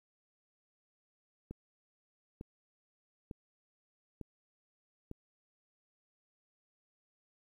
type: click train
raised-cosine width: 3 ms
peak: -30 dBFS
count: 5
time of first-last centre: 1.51-5.114 s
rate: 1.11 Hz
effects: 11-bit

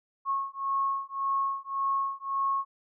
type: beating tone pair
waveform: sine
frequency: 1093 / 1094.8 Hz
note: C#6 / C#6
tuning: -25 / -22 cents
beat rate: 1.8 Hz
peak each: -30 dBFS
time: 0.25-2.65 s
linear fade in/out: 50 ms
effects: none

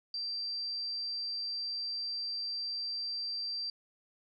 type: tone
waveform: sine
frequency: 4699 Hz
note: D8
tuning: in tune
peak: -34 dBFS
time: 0.14-3.7 s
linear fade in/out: 2 ms
effects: none

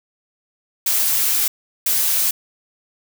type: noise bursts at uneven times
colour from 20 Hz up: blue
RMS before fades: -18 dBFS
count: 2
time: 0.86-1.48 / 1.86-2.31 s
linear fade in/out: 5 ms
effects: none

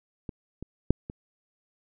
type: clicks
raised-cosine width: 3 ms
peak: -22 / -24 / -6 / -23 dBFS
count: 4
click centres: 0.292 / 0.626 / 0.906 / 1.099 s
effects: none

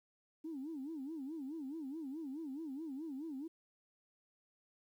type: tone with vibrato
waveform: sine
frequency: 293.7 Hz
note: D4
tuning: in tune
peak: -40 dBFS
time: 0.44-3.48 s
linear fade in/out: 10 ms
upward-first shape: sine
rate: 4.7 Hz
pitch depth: 210 cents each way
effects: tanh soft clip ceiling -37 dBFS + 12-bit

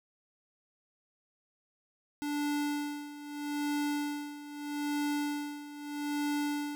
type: tone with tremolo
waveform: square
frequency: 292.2 Hz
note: D4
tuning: 9 cents flat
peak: -30 dBFS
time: 2.22-6.75 s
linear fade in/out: 0 ms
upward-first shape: sine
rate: 0.79 Hz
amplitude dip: 80%
effects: none

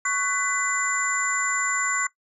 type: tone cluster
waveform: sine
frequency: 1112 / 1497 / 2001 / 7160 Hz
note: C#6 / F#6 / B6 / A8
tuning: +5 / +20 / +22 / +29 cents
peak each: -27 dBFS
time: 0.05-2.07 s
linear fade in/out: 5 ms
effects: noise-tail reverb RT60 0.1 s tail -18 dB re dry + tanh soft clip ceiling -11 dBFS

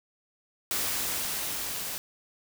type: noise with level ramp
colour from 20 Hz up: white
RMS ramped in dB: -29 to -35 dBFS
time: 0.71-1.98 s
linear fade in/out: 0 ms
effects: none

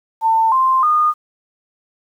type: tone with pitch steps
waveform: sine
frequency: 896 / 1047.2 / 1224 Hz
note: A5 / C6 / D#6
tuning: +31 / +1 / -29 cents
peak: -11 dBFS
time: 0.21-1.14 s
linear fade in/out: 50 ms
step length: 310 ms
effects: 8-bit

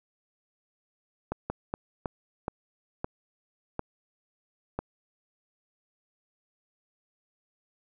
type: slowing click train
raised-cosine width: 1 ms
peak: -16 dBFS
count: 8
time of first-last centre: 1.32-4.79 s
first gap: 180 ms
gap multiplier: 1.33
effects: none

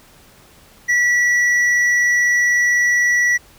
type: tone with hard clipping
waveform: sine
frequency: 1946 Hz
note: B6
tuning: 26 cents flat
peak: -14 dBFS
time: 0.88-3.38 s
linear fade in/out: 20 ms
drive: 5 dB
effects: pink hiss -48 dBFS RMS until 3.58 s

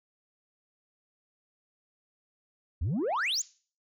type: exponential sweep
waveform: sine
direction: up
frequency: 69.3 to 7459 Hz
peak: -24 dBFS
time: 2.81-3.42 s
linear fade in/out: 10 ms
effects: noise-tail reverb RT60 0.4 s tail -22 dB re dry + tanh soft clip ceiling -26 dBFS

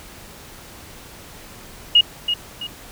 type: tone with echo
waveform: sine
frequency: 2871 Hz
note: F7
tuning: 47 cents sharp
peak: -8 dBFS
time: 1.95-2.01 s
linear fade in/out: 5 ms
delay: 330 ms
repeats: 2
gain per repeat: -9 dB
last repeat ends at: 2.67 s
effects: pink hiss -41 dBFS RMS until 2.91 s

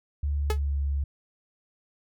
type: tone with pitch glide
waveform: sine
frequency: 72 to 70.23 Hz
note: D2 to C#2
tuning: -34 to +23 cents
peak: -24 dBFS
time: 0.23-1.04 s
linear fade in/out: 5 ms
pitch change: -43 cents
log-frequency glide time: 0.37-0.79 s
type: tone with exponential decay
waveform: sawtooth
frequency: 427.5 Hz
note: A4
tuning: 50 cents flat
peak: -19 dBFS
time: 0.5-0.59 s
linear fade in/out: 2 ms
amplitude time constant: 18 ms
effects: none

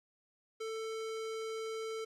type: tone with low-pass filter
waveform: square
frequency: 443.9 Hz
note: A4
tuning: 15 cents sharp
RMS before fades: -40 dBFS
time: 0.6-2.05 s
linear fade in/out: 10 ms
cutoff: 8300 Hz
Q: 0.76
effects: 12-bit

